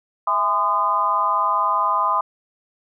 harmonic tone with a mistuned harmonic, 204.5 Hz, G#3, 26 cents flat, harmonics 3 / 4 / 5 / 6, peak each -29 / -27 / -19 / -21 dBFS, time 0.27-2.21 s, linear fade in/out 5 ms, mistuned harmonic 3, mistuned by +120 cents, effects none

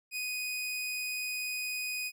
sawtooth tone, 2491 Hz, D#7, 1 cent sharp, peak -30 dBFS, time 0.11-2.12 s, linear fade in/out 50 ms, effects none

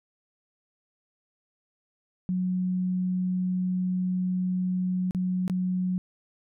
sine tone with dropouts, 183.2 Hz, F#3, 17 cents flat, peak -24 dBFS, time 2.29-5.98 s, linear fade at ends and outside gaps 0 ms, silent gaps 5.109-5.148 / 5.479-5.498 s, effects none

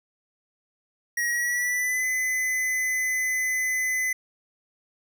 square tone with pitch glide, 1900 to 2025 Hz, A#6 to B6, +33 to +43 cents, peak -24 dBFS, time 1.17-4.13 s, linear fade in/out 5 ms, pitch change +110 cents, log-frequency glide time 1.29-2.05 s, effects none

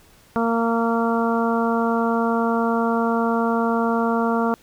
harmonic tone, 230.2 Hz, A#3, 22 cents flat, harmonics 1 / 2 / 3 / 4 / 5 / 6, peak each -21 / -24 / -26 / -27 / -28 / -29 dBFS, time 0.36-4.54 s, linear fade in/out 0 ms, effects pink hiss -53 dBFS RMS until 4.62 s

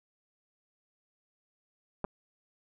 clicks, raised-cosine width 1 ms, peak -19 / -21 dBFS, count 2, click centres 2.043 / 2.048 s, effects none

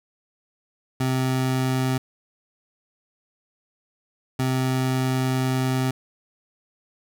25% pulse tone pair in turn, 130 / 130 Hz, C3 / C3, -11 / -11 cents, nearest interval unison, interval 0 cents, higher neither, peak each -17 dBFS, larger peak neither, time 1-1.98 / 4.39-5.91 s, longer second, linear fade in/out 5 ms, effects none

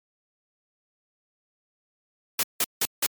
white noise bursts, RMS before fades -23 dBFS, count 4, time 2.39-3.064 s, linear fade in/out 2 ms, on 41 ms, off 170 ms, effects high-pass 150 Hz 12 dB/octave + MP3 96 kbps

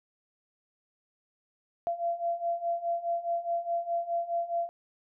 sine beating tone pair, 681 / 685.8 Hz, F5 / F5, -44 / -32 cents, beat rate 4.8 Hz, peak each -33 / -30 dBFS, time 1.87-4.69 s, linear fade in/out 0 ms, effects none

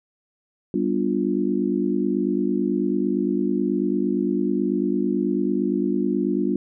sine chord, G dominant seventh, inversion none, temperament just, 196 / 245 / 294 / 352.8 Hz, G3 / B3 / D4 / F4, 0 / -14 / +2 / +18 cents, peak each -25 dBFS, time 0.74-6.56 s, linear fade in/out 2 ms, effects none

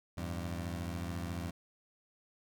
20% pulse beating tone pair, 84.6 / 98.6 Hz, E2 / G2, +45 / +11 cents, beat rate 14 Hz, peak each -33 / -38 dBFS, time 0.17-1.51 s, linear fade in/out 10 ms, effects none

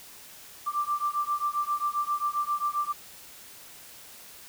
sine beating tone pair, 1174.7 / 1182.2 Hz, D6 / D6, 0 / +11 cents, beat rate 7.5 Hz, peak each -29 dBFS, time 0.66-2.93 s, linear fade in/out 20 ms, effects white hiss -48 dBFS RMS until 4.48 s

